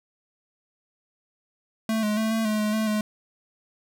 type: tone with pitch steps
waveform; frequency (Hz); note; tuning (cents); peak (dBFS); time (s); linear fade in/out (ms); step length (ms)
square; 221.4 / 210.9 / 220.3 / 223.6 / 214.1 / 212 / 218.6 / 212.5; A3 / G#3 / A3 / A3 / A3 / G#3 / A3 / G#3; +11 / +27 / +2 / +28 / -47 / +36 / -11 / +40; -23; 1.89-3.01; 2; 140
effects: none